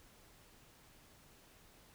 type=silence; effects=pink hiss -63 dBFS RMS until 1.94 s